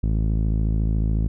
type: tone with low-pass filter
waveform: sawtooth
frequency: 54 Hz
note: A1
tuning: 32 cents flat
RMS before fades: -21 dBFS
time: 0.03-1.28 s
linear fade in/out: 5 ms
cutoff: 220 Hz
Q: 0.99
effects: none